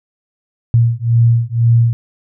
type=beating tone pair; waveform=sine; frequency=115.9 / 117.9 Hz; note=A#2 / A#2; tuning=-10 / +20 cents; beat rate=2 Hz; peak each=-12 dBFS; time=0.74-1.93 s; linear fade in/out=0 ms; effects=none